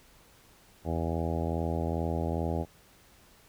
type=harmonic tone; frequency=82.41 Hz; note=E2; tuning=in tune; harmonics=1 / 2 / 3 / 4 / 5 / 6 / 7 / 8 / 9 / 10; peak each=-32 / -35 / -37 / -38 / -39 / -40 / -40 / -41 / -42 / -42 dBFS; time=0.84-2.66 s; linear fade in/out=50 ms; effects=pink hiss -59 dBFS RMS until 3.48 s